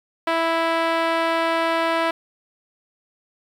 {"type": "tone with band-pass filter", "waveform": "5% pulse", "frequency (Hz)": 329.6, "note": "E4", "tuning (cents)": 0, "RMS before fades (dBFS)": -21, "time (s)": [0.27, 2.11], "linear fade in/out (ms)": 5, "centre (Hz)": 680, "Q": 0.93, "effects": ["8-bit"]}